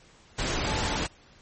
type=tone in noise; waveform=sine; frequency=870 Hz; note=A5; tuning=20 cents flat; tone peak=-35 dBFS; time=0.66-0.98 s; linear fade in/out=10 ms; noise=pink; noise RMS=-28 dBFS; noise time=0.38-1.07 s; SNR=-10 dB; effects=pink hiss -56 dBFS RMS until 1.41 s + MP3 32 kbps